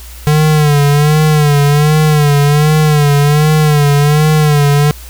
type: tone with vibrato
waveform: square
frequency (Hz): 148.9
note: D3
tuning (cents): +24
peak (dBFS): -7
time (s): 0.27-4.91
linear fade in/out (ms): 0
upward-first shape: sine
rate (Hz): 1.3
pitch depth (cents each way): 68
effects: added 60 Hz sine -29 dBFS peak until 5.09 s + white hiss -35 dBFS RMS until 5.09 s